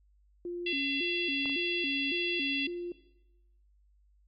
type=tone with vibrato; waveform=sine; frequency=311.7 Hz; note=D#4; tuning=3 cents sharp; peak=-34 dBFS; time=0.45-2.92 s; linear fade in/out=2 ms; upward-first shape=square; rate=1.8 Hz; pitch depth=200 cents each way
type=harmonic tone; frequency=677 Hz; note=E5; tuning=46 cents sharp; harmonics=3 / 4 / 5 / 6 / 7; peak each=-42 / -32 / -36 / -47 / -47 dBFS; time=0.66-2.67 s; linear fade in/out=5 ms
type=clicks; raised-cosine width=1 ms; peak=-29 / -34 dBFS; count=2; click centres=1.457 / 1.496 s
effects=noise-tail reverb RT60 1.0 s tail -18 dB re dry + added 50 Hz sine -62 dBFS peak until 4.27 s